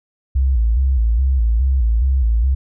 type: tone with vibrato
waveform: sine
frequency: 61 Hz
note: B1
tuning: 21 cents flat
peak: -12 dBFS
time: 0.35-2.55 s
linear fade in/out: 10 ms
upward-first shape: square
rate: 2.4 Hz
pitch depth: 140 cents each way
effects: none